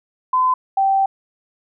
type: tone pair in turn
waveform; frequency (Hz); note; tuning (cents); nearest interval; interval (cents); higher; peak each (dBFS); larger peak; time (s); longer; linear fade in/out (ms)
sine; 1020 / 778.5; C6 / G5; -44 / -12; perfect fourth; 468; first; -13; neither; 0.33-0.54 / 0.77-1.06; second; 5
effects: none